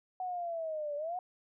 sine linear two-way sweep, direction down then up, 746 to 574 to 746 Hz, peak -34 dBFS, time 0.2-1.19 s, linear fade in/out 2 ms, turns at 0.96 s, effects none

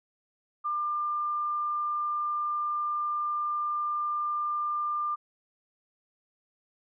sine tone, 1196 Hz, D6, 31 cents sharp, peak -27 dBFS, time 0.64-5.16 s, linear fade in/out 20 ms, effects none

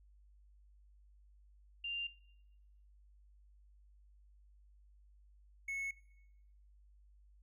sine / triangle tone pair in turn, 2790 / 2197 Hz, F7 / C#7, -2 / -16 cents, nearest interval major third, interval 414 cents, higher first, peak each -38 / -36 dBFS, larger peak second, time 1.84-2.07 / 5.68-5.91 s, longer neither, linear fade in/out 5 ms, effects noise-tail reverb RT60 0.9 s tail -20 dB re dry + added 50 Hz sine -61 dBFS peak until 7.42 s

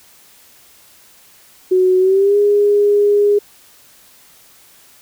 sine tone with pitch glide, 370 to 410.5 Hz, F#4 to G#4, 0 to -20 cents, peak -9 dBFS, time 1.71-3.39 s, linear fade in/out 10 ms, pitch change +180 cents, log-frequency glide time 1.99-2.37 s, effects white hiss -47 dBFS RMS until 5.01 s

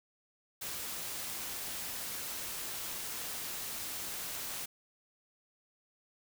white noise, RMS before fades -40 dBFS, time 0.61-4.66 s, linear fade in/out 10 ms, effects none

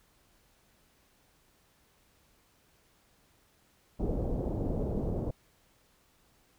pink low-pass noise, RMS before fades -32 dBFS, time 3.99-5.31 s, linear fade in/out 10 ms, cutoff 600 Hz, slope 24 dB/octave, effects pink hiss -67 dBFS RMS until 6.58 s

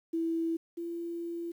sine tone pair in turn, 329.6 / 339.7 Hz, E4 / F4, 0 / -48 cents, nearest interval minor second, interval 52 cents, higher second, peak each -28 / -34 dBFS, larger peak first, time 0.13-0.57 / 0.77-1.52 s, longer second, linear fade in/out 10 ms, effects 10-bit

